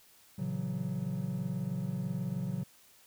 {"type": "chord", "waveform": "triangle", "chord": "F# dominant seventh", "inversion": "first", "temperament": "just", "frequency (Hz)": [115.62, 138.75, 166.5, 185], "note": ["A#2", "C#3", "E3", "F#3"], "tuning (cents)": [-14, 2, 18, 0], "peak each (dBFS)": [-39, -35, -38, -34], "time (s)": [0.38, 2.64], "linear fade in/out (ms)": 10, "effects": ["white hiss -61 dBFS RMS until 3.06 s"]}